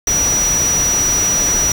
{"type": "tone in noise", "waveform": "sine", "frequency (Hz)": 5840, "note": "F#8", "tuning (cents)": -24, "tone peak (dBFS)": -13, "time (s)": [0.07, 1.72], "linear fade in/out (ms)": 2, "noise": "pink", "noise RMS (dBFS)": -22, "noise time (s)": [0.07, 1.72], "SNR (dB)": 6, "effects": []}